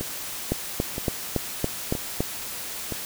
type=two click trains; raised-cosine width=2 ms; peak=-16 / -9 dBFS; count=4 / 7; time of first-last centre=0.01-2.923 / 0.52-2.205 s; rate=1.03 / 3.56 Hz; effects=white hiss -34 dBFS RMS until 3.05 s